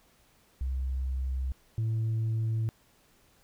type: tone pair in turn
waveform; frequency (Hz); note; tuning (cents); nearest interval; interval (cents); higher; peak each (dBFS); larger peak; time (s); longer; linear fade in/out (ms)
sine; 65.41 / 111.7; C2 / A2; 0 / +27; major sixth; 927; second; -27 / -24; second; 0.61-1.52 / 1.78-2.69; neither; 0
effects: tanh soft clip ceiling -25 dBFS + pink hiss -64 dBFS RMS until 3.43 s